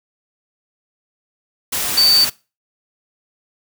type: tone in noise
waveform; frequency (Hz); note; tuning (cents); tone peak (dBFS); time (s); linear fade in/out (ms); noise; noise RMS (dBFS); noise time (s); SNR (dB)
sine; 4575; D8; -46; -10; 1.97-2.25; 10; white; -21; 1.72-2.3; +8
effects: noise-tail reverb RT60 0.3 s tail -21 dB re dry